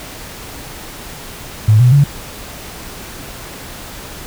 sine tone with pitch steps, 107.8 / 123.83 / 142.24 Hz, A2 / B2 / C#3, -35 / +5 / +45 cents, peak -5 dBFS, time 1.68-2.04 s, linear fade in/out 5 ms, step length 120 ms, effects pink hiss -31 dBFS RMS until 4.26 s

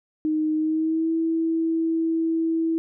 sine tone with pitch glide, 310 to 326.5 Hz, D#4 to E4, -6 to -17 cents, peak -20 dBFS, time 0.25-2.78 s, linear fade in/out 0 ms, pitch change +89 cents, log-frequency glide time 0.55-1.12 s, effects none

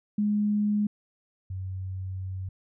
sine tone pair in turn, 208.3 / 94.03 Hz, G#3 / F#2, +5 / +28 cents, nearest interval octave + major second, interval 1377 cents, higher first, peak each -22 / -31 dBFS, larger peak first, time 0.18-0.87 / 1.5-2.49 s, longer second, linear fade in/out 5 ms, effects none

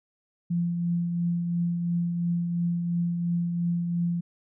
sine tone with tremolo, 172.2 Hz, F3, 24 cents flat, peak -22 dBFS, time 0.5-4.21 s, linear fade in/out 10 ms, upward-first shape triangle, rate 2.9 Hz, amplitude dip 40%, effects none

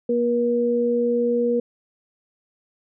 sine tone pair together, 238.3 / 479 Hz, A#3 / A#4, +38 / +47 cents, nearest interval octave, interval 1209 cents, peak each -23 / -19 dBFS, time 0.09-1.6 s, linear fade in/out 5 ms, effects none

